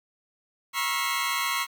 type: tone cluster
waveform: 20% pulse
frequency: 957 / 1091 / 1314 / 1392 / 2034 Hz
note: A#5 / C#6 / E6 / F6 / C7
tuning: +45 / -28 / -6 / -6 / -50 cents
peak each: -28 / -23 / -29 / -32 / -29 dBFS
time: 0.73-1.67 s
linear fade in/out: 50 ms
effects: 9-bit